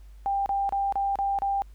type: tone bursts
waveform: sine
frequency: 793 Hz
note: G5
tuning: 20 cents sharp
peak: -23 dBFS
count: 6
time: 0.26-1.62 s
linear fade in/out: 0 ms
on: 200 ms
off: 32 ms
effects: added 50 Hz sine -44 dBFS peak until 1.74 s + pink hiss -65 dBFS RMS until 1.74 s